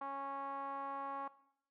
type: tone with low-pass filter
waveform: 5% pulse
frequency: 275.7 Hz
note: C#4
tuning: 9 cents flat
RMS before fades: -43 dBFS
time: 0.01-1.28 s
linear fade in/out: 5 ms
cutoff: 990 Hz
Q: 6.4
effects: noise-tail reverb RT60 0.7 s tail -17 dB re dry